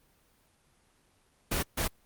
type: noise bursts at uneven times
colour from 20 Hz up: pink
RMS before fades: -29 dBFS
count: 2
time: 1.51-1.63 / 1.77-1.88 s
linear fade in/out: 10 ms
effects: pink hiss -67 dBFS RMS until 2.05 s + Opus 24 kbps